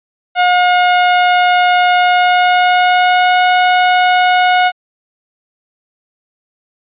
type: tone with pitch glide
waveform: sawtooth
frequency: 719 to 727.8 Hz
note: F#5 to F#5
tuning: -50 to -29 cents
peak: -4 dBFS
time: 0.35-4.72 s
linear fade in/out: 50 ms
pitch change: +21 cents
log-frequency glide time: 1.99-3.43 s
effects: resampled to 8000 Hz